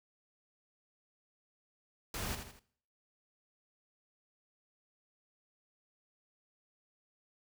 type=noise with echo; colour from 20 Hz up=pink; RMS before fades=-39 dBFS; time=2.14-2.35 s; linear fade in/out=2 ms; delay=81 ms; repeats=3; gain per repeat=-7 dB; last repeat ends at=2.593 s; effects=noise-tail reverb RT60 0.6 s tail -20 dB re dry